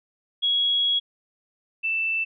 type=tone pair in turn; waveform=sine; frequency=3326 / 2656 Hz; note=G#7 / E7; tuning=+2 / +12 cents; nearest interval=major third; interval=390 cents; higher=first; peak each=-19 / -22 dBFS; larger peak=first; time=0.42-1 / 1.83-2.25 s; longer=first; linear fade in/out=20 ms; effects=none